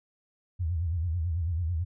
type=tone with vibrato; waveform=sine; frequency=84.2 Hz; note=E2; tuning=37 cents sharp; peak=-26 dBFS; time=0.59-1.85 s; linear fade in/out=20 ms; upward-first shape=sine; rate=9.1 Hz; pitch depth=140 cents each way; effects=none